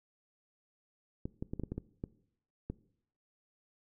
clicks, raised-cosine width 3 ms, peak -24 dBFS, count 9, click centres 1.255 / 1.425 / 1.535 / 1.597 / 1.636 / 1.72 / 1.78 / 2.039 / 2.7 s, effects noise-tail reverb RT60 0.7 s tail -20 dB re dry

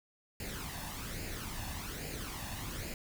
pink noise with flanger, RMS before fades -41 dBFS, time 0.4-2.94 s, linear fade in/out 2 ms, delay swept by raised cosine 0.42 to 1.14 ms, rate 1.2 Hz, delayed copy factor +0.6, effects none

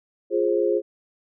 sine chord, F minor, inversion none, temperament equal with one note detuned, 349.2 / 415.3 / 530.2 Hz, F4 / Ab4 / C5, 0 / 0 / +23 cents, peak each -23 / -22 / -24 dBFS, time 0.3-0.82 s, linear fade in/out 50 ms, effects none

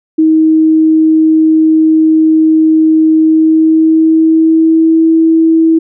sine tone with pitch glide, 316.4 to 324.5 Hz, D#4 to E4, +29 to -27 cents, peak -4 dBFS, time 0.18-5.79 s, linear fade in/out 10 ms, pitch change +44 cents, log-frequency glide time 3.17-5.08 s, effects none

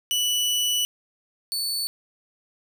sawtooth tone pair in turn, 2960 / 4470 Hz, F#7 / C#8, 0 / +14 cents, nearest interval perfect fifth, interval 714 cents, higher second, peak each -18 / -22 dBFS, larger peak first, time 0.11-0.85 / 1.52-1.87 s, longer first, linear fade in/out 0 ms, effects none

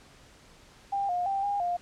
sine tone with pitch steps, 796 / 712 / 786 / 809 / 704 Hz, G5 / F5 / G5 / G#5 / F5, +26 / +33 / +4 / -46 / +14 cents, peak -26 dBFS, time 0.92-1.77 s, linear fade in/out 10 ms, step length 170 ms, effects pink hiss -55 dBFS RMS until 1.81 s + low-pass 8000 Hz 12 dB/octave

